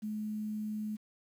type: tone with quantisation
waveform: sine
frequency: 213.3 Hz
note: G#3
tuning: 46 cents sharp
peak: -34 dBFS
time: 0.02-0.97 s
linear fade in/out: 20 ms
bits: 10
effects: none